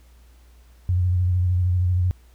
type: tone with vibrato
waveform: sine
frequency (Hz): 90.1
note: F#2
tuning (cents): -45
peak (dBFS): -17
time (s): 0.89-2.11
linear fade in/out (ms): 0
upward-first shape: sine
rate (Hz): 13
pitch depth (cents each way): 40
effects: added 60 Hz sine -48 dBFS peak until 2.34 s + pink hiss -60 dBFS RMS until 2.34 s